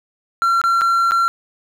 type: tone with dropouts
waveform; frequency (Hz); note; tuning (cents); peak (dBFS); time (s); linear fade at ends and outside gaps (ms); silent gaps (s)
triangle; 1365; F6; -40; -11; 0.42-1.28; 0; 0.615-0.639 / 0.811-0.817 / 1.11-1.119
effects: none